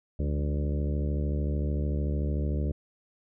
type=harmonic tone with a mistuned harmonic; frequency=73.42 Hz; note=D2; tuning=in tune; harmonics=1 / 2 / 3 / 4 / 5 / 6 / 7 / 8; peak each=-27 / -33 / -37 / -39 / -41 / -43 / -44 / -45 dBFS; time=0.19-2.72 s; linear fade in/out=5 ms; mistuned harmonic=3; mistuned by=-63 cents; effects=none